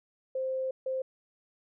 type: tone bursts at uneven times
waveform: sine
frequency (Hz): 523.3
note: C5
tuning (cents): 0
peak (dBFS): -29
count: 2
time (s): 0.35-0.71 / 0.86-1.02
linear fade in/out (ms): 5
effects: none